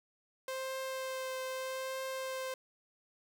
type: tone with vibrato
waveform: sawtooth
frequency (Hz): 523.3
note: C5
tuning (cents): 0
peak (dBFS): -33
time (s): 0.48-2.54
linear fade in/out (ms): 2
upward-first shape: triangle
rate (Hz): 0.8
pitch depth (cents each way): 14
effects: none